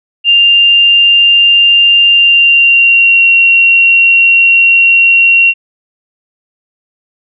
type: tone with pitch glide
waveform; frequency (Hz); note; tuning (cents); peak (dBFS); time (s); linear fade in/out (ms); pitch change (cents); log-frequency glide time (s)
sine; 2794 to 2743; F7 to F7; 0 to -32; -3; 0.24-5.54; 50; -32; 2.1-3.26
effects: none